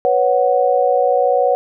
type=chord; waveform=sine; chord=B suspended second; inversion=none; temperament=equal; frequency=493.9 / 554.4 / 740 Hz; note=B4 / C#5 / F#5; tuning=0 / 0 / 0 cents; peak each=-16 dBFS; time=0.05-1.55 s; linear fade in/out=0 ms; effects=none